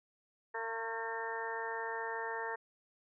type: harmonic tone with a mistuned harmonic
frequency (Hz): 227.1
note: A#3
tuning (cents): -45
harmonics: 2 / 3 / 4 / 5 / 6 / 7 / 8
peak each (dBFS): -42 / -48 / -41 / -48 / -50 / -46 / -42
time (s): 0.54-2.56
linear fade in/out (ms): 10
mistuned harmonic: 5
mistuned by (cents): -46
effects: none

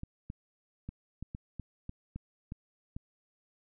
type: clicks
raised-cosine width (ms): 5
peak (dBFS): -27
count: 10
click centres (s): 0.034 / 0.301 / 0.89 / 1.226 / 1.349 / 1.597 / 1.894 / 2.16 / 2.521 / 2.965
effects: none

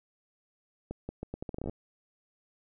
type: accelerating click train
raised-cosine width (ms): 2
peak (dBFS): -23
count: 14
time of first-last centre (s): 0.91-1.696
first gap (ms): 180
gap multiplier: 0.78
effects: none

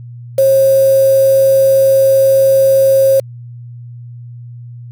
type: tone with quantisation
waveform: sine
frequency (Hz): 539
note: C#5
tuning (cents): -49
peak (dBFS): -6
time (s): 0.38-3.2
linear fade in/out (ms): 5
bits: 4
effects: added 120 Hz sine -28 dBFS peak until 4.91 s

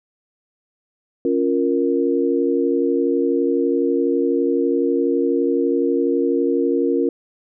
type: chord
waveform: sine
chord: Bb minor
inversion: first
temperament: equal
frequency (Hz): 277.2 / 349.2 / 466.2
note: Db4 / F4 / Bb4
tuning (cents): 0 / 0 / 0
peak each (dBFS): -20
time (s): 1.25-7.09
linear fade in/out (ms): 2
effects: none

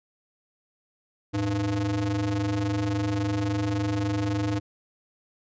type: ring-modulated tone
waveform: square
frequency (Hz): 97.6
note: G2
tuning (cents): -7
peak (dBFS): -22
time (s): 1.33-4.6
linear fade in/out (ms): 20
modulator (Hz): 207
effects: resampled to 16000 Hz

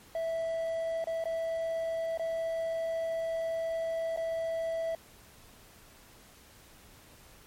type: tone with dropouts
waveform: triangle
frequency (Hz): 657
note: E5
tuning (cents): -6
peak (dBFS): -28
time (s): 0.15-4.95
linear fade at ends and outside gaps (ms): 2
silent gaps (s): 1.042-1.071 / 1.24-1.255 / 2.175-2.195 / 4.163-4.173
effects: pink hiss -56 dBFS RMS until 7.46 s + MP3 64 kbps

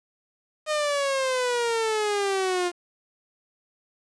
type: exponential sweep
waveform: sawtooth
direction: down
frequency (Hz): 619 to 349.2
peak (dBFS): -19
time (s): 0.66-2.72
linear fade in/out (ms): 50
effects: resampled to 22050 Hz + 8-bit

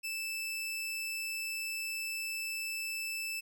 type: tone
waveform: sawtooth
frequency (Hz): 2637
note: E7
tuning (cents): 0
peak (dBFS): -32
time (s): 0.03-3.41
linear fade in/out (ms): 20
effects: none

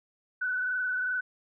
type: tone with frequency modulation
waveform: sine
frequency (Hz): 1494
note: F#6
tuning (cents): +16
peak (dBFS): -27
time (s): 0.41-1.21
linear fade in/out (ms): 10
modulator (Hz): 22.6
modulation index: 1.3
effects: none

